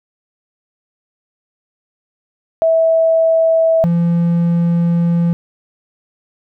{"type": "tone pair in turn", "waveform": ["sine", "triangle"], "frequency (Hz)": [652, 170.51], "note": ["E5", "F3"], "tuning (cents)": [-19, -41], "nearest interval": "octave + major seventh", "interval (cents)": 2322, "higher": "first", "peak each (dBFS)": -9, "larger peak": "neither", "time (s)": [[2.62, 3.84], [3.84, 5.33]], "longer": "second", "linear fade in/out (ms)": 0, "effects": []}